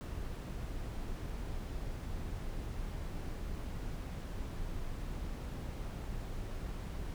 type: noise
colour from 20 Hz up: brown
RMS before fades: -40 dBFS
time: 0.01-7.14 s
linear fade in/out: 0 ms
effects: none